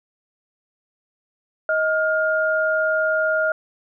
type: tone pair together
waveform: sine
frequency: 630 / 1414.3 Hz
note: D#5 / F6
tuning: +21 / +21 cents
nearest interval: octave + major second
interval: 1400 cents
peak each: -20 dBFS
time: 1.69-3.52 s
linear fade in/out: 2 ms
effects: none